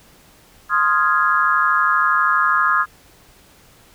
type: chord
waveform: sine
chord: F minor seventh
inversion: second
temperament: equal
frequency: 1046.5 / 1244.5 / 1396.9 / 1661.2 Hz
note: C6 / Eb6 / F6 / Ab6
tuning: 0 / 0 / 0 / 0 cents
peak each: -21 / -17 / -20 / -20 dBFS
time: 0.69-2.86 s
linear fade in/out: 50 ms
effects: pink hiss -50 dBFS RMS until 3.94 s